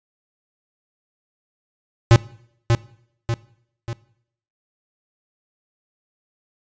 square tone with echo, 116.54 Hz, A#2, in tune, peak -8 dBFS, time 2.11-2.16 s, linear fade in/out 0 ms, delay 590 ms, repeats 3, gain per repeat -6 dB, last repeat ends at 3.93 s, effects noise-tail reverb RT60 0.7 s tail -21 dB re dry + resampled to 16000 Hz

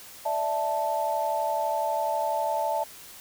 sine chord, D suspended second, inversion none, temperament equal, 587.3 / 659.3 / 880 Hz, D5 / E5 / A5, 0 / 0 / 0 cents, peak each -31 / -29 / -27 dBFS, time 0.25-2.84 s, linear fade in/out 10 ms, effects white hiss -46 dBFS RMS until 3.2 s

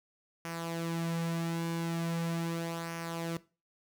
sawtooth tone with flanger, 166.9 Hz, E3, 22 cents sharp, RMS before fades -35 dBFS, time 0.45-3.37 s, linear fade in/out 0 ms, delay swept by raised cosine 0.25 to 4.45 ms, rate 0.4 Hz, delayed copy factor -0.55, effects noise-tail reverb RT60 0.3 s tail -18 dB re dry

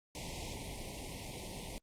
pink band-stop noise, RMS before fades -43 dBFS, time 0.15-1.78 s, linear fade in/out 0 ms, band 990 to 2000 Hz, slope 96 dB/octave, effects low-pass 10000 Hz 12 dB/octave + Opus 48 kbps

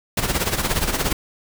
pink noise with tremolo, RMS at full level -19 dBFS, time 0.17-1.13 s, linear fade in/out 5 ms, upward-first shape sine, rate 17 Hz, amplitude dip 70%, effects none

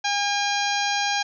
harmonic tone with a mistuned harmonic, 810 Hz, G#5, 43 cents flat, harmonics 1 / 2 / 3 / 4 / 5 / 6 / 7 / 8, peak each -25 / -28 / -30 / -31 / -32 / -33 / -33 / -34 dBFS, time 0.04-1.23 s, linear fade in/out 10 ms, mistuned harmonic 7, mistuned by -23 cents, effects none

